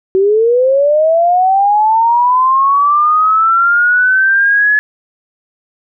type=linear sweep; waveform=sine; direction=up; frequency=373.4 to 1711 Hz; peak=-7 dBFS; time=0.15-4.79 s; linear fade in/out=0 ms; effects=none